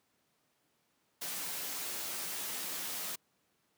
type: noise with comb filter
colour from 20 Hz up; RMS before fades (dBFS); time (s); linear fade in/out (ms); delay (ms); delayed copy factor
white; -39; 1.21-3.16; 10; 11; +0.55
effects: pink hiss -75 dBFS RMS until 3.77 s + high-pass 150 Hz 12 dB/octave